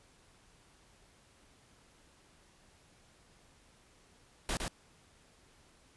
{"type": "noise with echo", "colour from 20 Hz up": "pink", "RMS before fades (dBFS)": -34, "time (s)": [4.49, 4.57], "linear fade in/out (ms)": 0, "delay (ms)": 110, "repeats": 1, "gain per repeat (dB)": -3, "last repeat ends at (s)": 4.68, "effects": ["pink hiss -64 dBFS RMS until 5.96 s", "resampled to 24000 Hz"]}